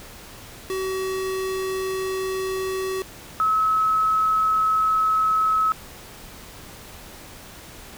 square / sine tone pair in turn, 379 / 1289.2 Hz, F#4 / E6, +42 / -39 cents, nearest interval octave + major sixth, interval 2119 cents, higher second, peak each -25 / -17 dBFS, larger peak second, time 0.7-3.02 / 3.4-5.72 s, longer neither, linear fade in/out 0 ms, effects pink hiss -42 dBFS RMS until 7.97 s

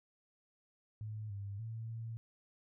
sine tone with pitch steps, 107.6 / 100.1 / 112.8 / 113.8 Hz, A2 / G2 / A2 / A#2, -38 / +37 / +44 / -41 cents, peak -40 dBFS, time 1.01-2.17 s, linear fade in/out 0 ms, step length 290 ms, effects none

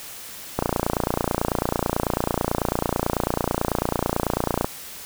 click train, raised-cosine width 1 ms, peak -6 dBFS, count 119, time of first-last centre 0.59-4.645 s, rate 29.1 Hz, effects white hiss -38 dBFS RMS until 5.05 s

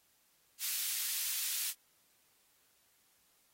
white high-pass noise, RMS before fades -36 dBFS, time 0.59-1.74 s, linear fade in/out 50 ms, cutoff 2400 Hz, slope 12 dB/octave, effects white hiss -71 dBFS RMS until 3.53 s + AAC 48 kbps

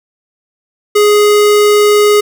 square tone, 416.4 Hz, G#4, 5 cents sharp, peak -6 dBFS, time 0.95-2.21 s, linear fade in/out 10 ms, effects none

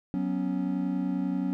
triangle chord, F# suspended fourth, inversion none, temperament equal, 185 / 246.9 / 277.2 Hz, F#3 / B3 / C#4, 0 / 0 / 0 cents, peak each -28 / -31 / -28 dBFS, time 0.14-1.53 s, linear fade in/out 0 ms, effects none

